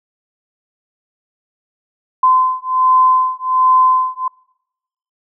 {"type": "beating tone pair", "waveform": "sine", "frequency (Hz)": [1027, 1028.3], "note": ["C6", "C6"], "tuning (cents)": [-33, -30], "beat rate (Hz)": 1.3, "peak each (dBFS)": -13, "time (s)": [2.23, 4.28], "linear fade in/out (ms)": 5, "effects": ["noise-tail reverb RT60 0.9 s tail -26 dB re dry"]}